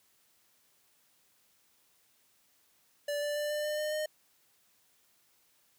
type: tone with pitch steps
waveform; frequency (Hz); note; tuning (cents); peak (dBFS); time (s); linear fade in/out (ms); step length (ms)
square; 582 / 587.1 / 592.2 / 597.3 / 602.5 / 607.8 / 613.1; D5 / D5 / D5 / D5 / D5 / D#5 / D#5; -16 / -1 / +14 / +29 / +44 / -41 / -26; -32; 3.08-4.06; 5; 140
effects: white hiss -69 dBFS RMS until 5.78 s + high-pass 60 Hz 12 dB/octave